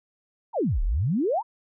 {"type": "exponential two-way sweep", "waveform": "sine", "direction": "down then up", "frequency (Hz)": [1012, 32.7, 1012], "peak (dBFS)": -21, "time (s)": [0.53, 1.43], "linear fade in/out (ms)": 50, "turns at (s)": 0.82, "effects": []}